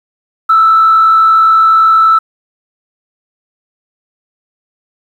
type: tone with frequency modulation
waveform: sine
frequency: 1318.5 Hz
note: E6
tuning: in tune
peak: -3 dBFS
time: 0.49-2.19 s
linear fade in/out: 10 ms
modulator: 51.1 Hz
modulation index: 0.38
effects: tanh soft clip ceiling 0 dBFS + 7-bit